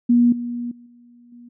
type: tone with level steps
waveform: sine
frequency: 240.1 Hz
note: B3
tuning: 49 cents flat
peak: -11 / -24 / -42 / -46 / -40 dBFS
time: 0.09-1.49 s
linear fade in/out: 10 ms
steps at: 0.32 / 0.71 / 0.86 / 1.32 s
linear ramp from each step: 5 ms
effects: none